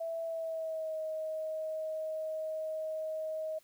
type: tone with pitch glide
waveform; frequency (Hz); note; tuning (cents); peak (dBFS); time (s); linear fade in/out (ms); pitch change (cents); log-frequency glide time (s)
sine; 659.3 to 629.5; E5 to D#5; 0 to +20; -34; 0-3.59; 10; -80; 0.24-0.98
effects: white hiss -66 dBFS RMS until 3.63 s